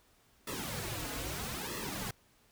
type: noise with flanger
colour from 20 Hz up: pink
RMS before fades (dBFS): -39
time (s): 0.47-2.11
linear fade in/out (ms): 5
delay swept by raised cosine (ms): 1.3 to 5.2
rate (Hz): 0.78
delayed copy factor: -1
effects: pink hiss -67 dBFS RMS until 2.51 s